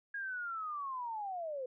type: linear sweep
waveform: sine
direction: down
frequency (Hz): 1647 to 493.9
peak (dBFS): -37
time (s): 0.14-1.66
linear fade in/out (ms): 5
effects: none